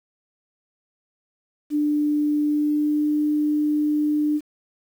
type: tone with pitch glide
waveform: sine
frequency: 296.8 to 299.4 Hz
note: D4 to D4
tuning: +18 to +33 cents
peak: -18 dBFS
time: 1.7-4.41 s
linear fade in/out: 50 ms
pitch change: +15 cents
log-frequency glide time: 2.44-3.08 s
effects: 8-bit